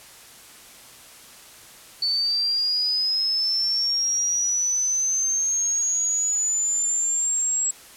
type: linear sweep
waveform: sine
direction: up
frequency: 4479 to 7670 Hz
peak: -20 dBFS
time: 2.02-7.71 s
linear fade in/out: 5 ms
effects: white hiss -46 dBFS RMS until 7.96 s + low-pass 12000 Hz 12 dB/octave